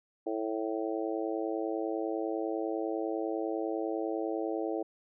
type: harmonic tone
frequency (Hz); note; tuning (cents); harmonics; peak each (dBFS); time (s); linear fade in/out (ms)
110; A2; 0; 3 / 4 / 5 / 6 / 7; -34 / -36 / -38 / -40 / -41; 0.26-4.83; 10
effects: none